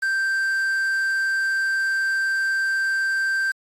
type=tone with quantisation; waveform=triangle; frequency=1568 Hz; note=G6; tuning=in tune; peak=-18 dBFS; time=0.02-3.52 s; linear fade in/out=10 ms; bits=6; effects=low-pass 11000 Hz 12 dB/octave + AAC 48 kbps